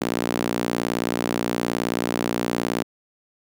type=tone with high-pass filter; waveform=sawtooth; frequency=58.9 Hz; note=A#1; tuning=19 cents sharp; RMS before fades=-25 dBFS; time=0.01-2.83 s; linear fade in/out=10 ms; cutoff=260 Hz; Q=1.4; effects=none

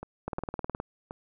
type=two click trains; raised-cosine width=1 ms; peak=-24 / -18 dBFS; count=4 / 11; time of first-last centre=0.03-1.109 / 0.28-0.801 s; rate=2.78 / 19.2 Hz; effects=none

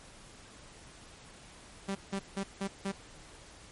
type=tone bursts; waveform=sawtooth; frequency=195.9 Hz; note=G3; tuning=1 cent flat; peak=-28 dBFS; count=5; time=1.88-2.92 s; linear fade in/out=10 ms; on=72 ms; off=170 ms; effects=pink hiss -53 dBFS RMS until 3.71 s + MP3 48 kbps

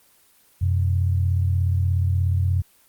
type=tone pair together; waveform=sine; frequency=90.3 / 127.06 Hz; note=F#2 / B2; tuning=-42 / +50 cents; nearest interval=tritone; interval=592 cents; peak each=-18 / -26 dBFS; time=0.61-2.62 s; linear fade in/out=10 ms; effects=white hiss -57 dBFS RMS until 2.88 s + Opus 24 kbps

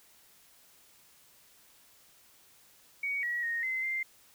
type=tone with pitch steps; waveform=sine; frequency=2245 / 1918 / 1861 / 2058 / 2092 Hz; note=C#7 / A#6 / A#6 / C7 / C7; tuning=+21 / +49 / -3 / -29 / -1 cents; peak=-30 dBFS; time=3.03-4.03 s; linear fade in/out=5 ms; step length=200 ms; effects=white hiss -61 dBFS RMS until 4.34 s

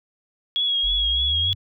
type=tone with vibrato; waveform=sine; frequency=3322 Hz; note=G#7; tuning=in tune; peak=-19 dBFS; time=0.56-1.53 s; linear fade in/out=0 ms; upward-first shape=triangle; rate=3.3 Hz; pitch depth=38 cents each way
type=exponential sweep; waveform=sine; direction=up; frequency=41.2 to 96.4 Hz; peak=-26 dBFS; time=0.83-1.55 s; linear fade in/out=20 ms
effects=none

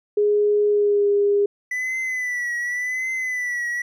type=tone with pitch glide; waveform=sine; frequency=415.3 to 406.3 Hz; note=G#4 to G#4; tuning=0 to -38 cents; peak=-15 dBFS; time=0.17-1.46 s; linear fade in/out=5 ms; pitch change=-38 cents; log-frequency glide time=0.68-1.07 s
type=tone with vibrato; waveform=triangle; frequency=1986 Hz; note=B6; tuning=9 cents sharp; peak=-21 dBFS; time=1.71-3.82 s; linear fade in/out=5 ms; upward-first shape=triangle; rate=0.89 Hz; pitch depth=69 cents each way
effects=none

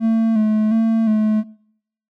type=tone with vibrato; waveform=triangle; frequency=220 Hz; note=A3; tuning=in tune; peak=-11 dBFS; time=0-1.44 s; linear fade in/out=50 ms; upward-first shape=square; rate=1.4 Hz; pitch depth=37 cents each way; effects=noise-tail reverb RT60 0.7 s tail -23 dB re dry

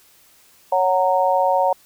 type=harmonic tone; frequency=185 Hz; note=F#3; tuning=in tune; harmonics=3 / 4 / 5; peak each=-19 / -19 / -19 dBFS; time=0.72-1.73 s; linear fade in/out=5 ms; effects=white hiss -53 dBFS RMS until 1.85 s

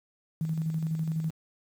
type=tone with tremolo; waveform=sine; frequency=160 Hz; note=D#3; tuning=49 cents sharp; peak=-25 dBFS; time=0.41-1.3 s; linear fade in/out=0 ms; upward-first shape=square; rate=12 Hz; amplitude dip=40%; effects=high-pass 100 Hz 12 dB/octave + 9-bit

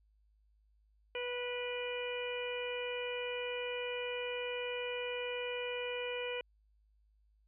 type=harmonic tone with a mistuned harmonic; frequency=490.8 Hz; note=B4; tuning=11 cents flat; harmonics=1 / 2 / 3 / 4 / 5 / 6; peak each=-38 / -48 / -49 / -49 / -43 / -45 dBFS; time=1.15-6.41 s; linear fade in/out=2 ms; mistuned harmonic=5; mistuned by=-17 cents; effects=added 52 Hz sine -67 dBFS peak until 7.47 s

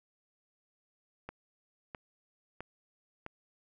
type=click train; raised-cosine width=0.5 ms; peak=-26 dBFS; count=4; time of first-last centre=1.29-3.264 s; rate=1.52 Hz; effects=none

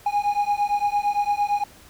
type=beating tone pair; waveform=triangle; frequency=817 / 825.8 Hz; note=G#5 / G#5; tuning=-29 / -10 cents; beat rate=8.8 Hz; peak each=-21 dBFS; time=0.06-1.64 s; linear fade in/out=5 ms; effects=pink hiss -49 dBFS RMS until 1.89 s

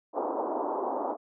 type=band-pass noise; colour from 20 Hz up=white; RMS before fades=-31 dBFS; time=0.13-1.17 s; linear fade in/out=50 ms; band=270 to 1000 Hz; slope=48 dB/octave; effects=none

